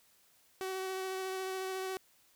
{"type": "tone with vibrato", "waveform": "sawtooth", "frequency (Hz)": 377.9, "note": "F#4", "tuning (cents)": 37, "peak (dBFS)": -32, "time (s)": [0.61, 1.97], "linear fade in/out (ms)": 0, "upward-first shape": "sine", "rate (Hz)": 14, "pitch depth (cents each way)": 12, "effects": ["white hiss -67 dBFS RMS until 2.35 s"]}